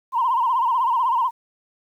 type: tone with vibrato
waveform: sine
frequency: 984 Hz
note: B5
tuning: 7 cents flat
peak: -16 dBFS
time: 0.12-1.31 s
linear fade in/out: 50 ms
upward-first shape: sine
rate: 16 Hz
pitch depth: 130 cents each way
effects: tanh soft clip ceiling -12 dBFS + 9-bit